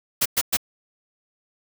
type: noise bursts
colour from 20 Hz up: white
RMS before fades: -20 dBFS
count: 3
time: 0.21-0.571 s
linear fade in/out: 10 ms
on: 47 ms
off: 110 ms
effects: none